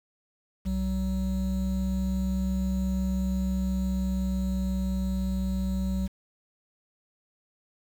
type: tone pair together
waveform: triangle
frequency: 63 / 188.79 Hz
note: B1 / F#3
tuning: +35 / +35 cents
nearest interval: octave + perfect fifth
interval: 1900 cents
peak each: -27 / -25 dBFS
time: 0.65-6.08 s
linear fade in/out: 20 ms
effects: 8-bit